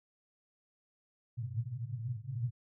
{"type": "band-pass noise", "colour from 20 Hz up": "white", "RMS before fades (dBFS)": -38, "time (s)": [1.37, 2.51], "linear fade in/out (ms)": 20, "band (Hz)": [110, 130], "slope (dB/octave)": 96, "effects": []}